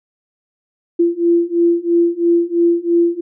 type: beating tone pair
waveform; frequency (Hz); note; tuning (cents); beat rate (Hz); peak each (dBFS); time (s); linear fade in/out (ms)
sine; 340.1 / 343.1; F4 / F4; -46 / -31; 3; -15 / -14; 0.99-3.21; 10
effects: none